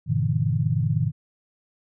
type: chord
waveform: sine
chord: E half-diminished seventh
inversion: first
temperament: just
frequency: 98.89 / 118.67 / 148.33 / 164.81 Hz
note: G2 / Bb2 / D3 / E3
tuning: +16 / +31 / +18 / 0 cents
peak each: -27 / -24 / -24 / -28 dBFS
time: 0.06-1.12 s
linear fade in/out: 50 ms
effects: none